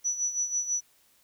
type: tone with tremolo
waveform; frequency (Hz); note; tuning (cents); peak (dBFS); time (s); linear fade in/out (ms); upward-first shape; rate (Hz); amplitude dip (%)
sine; 5920; F#8; 0; -24; 0.04-0.81; 20; sine; 6.1; 70
effects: white hiss -64 dBFS RMS until 1.23 s